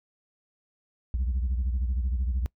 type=beating tone pair; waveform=sine; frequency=61.6 / 74.6 Hz; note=B1 / D2; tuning=-4 / +28 cents; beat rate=13 Hz; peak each=-23 / -30 dBFS; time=1.14-2.46 s; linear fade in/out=0 ms; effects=noise-tail reverb RT60 0.1 s tail -25 dB re dry + tanh soft clip ceiling -22 dBFS